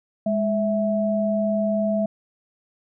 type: tone pair together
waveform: sine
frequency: 207.3 / 656 Hz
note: G#3 / E5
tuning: -3 / -9 cents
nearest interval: octave + minor sixth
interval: 1994 cents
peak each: -22 dBFS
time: 0.26-2.06 s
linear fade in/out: 5 ms
effects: none